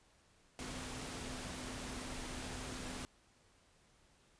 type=tone in noise; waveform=sine; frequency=254.4 Hz; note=C4; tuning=48 cents flat; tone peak=-50 dBFS; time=0.59-3.05 s; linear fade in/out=0 ms; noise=pink; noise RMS=-45 dBFS; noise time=0.59-3.05 s; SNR=-8 dB; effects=pink hiss -69 dBFS RMS until 4.39 s + resampled to 22050 Hz